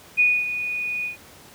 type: tone with ADSR envelope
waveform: sine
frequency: 2468 Hz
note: D#7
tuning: 15 cents flat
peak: -13 dBFS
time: 0.17-1.17 s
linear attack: 28 ms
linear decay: 250 ms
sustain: -11 dB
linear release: 120 ms
effects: pink hiss -47 dBFS RMS until 1.54 s + high-pass 80 Hz 12 dB/octave